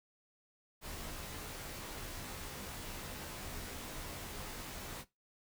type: noise with comb filter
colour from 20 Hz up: pink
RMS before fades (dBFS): -45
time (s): 0.81-5.05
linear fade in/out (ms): 50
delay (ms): 18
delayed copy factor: -0.6
effects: noise-tail reverb RT60 0.2 s tail -18 dB re dry